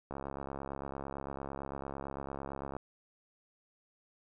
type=click train; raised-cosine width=1 ms; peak=-26 dBFS; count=184; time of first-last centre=0.11-2.766 s; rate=68.9 Hz; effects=none